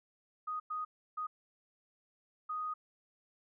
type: tone bursts at uneven times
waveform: sine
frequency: 1244.5 Hz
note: D#6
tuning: in tune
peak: -35 dBFS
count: 4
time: 0.47-0.6 / 0.7-0.85 / 1.17-1.27 / 2.49-2.74 s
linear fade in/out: 10 ms
effects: none